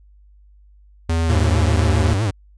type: tone with pitch glide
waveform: square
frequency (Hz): 82.41 to 77.34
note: E2 to D#2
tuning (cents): 0 to -10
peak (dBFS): -17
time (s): 1.09-2.14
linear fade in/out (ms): 5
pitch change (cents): -110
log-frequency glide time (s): 1.26-1.35
type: tone with vibrato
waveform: 45% pulse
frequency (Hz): 103.83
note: G#2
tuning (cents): 0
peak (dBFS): -17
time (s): 1.29-2.31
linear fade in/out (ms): 10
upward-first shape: triangle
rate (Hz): 7.7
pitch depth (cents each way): 200
effects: added 50 Hz sine -46 dBFS peak until 2.57 s + resampled to 22050 Hz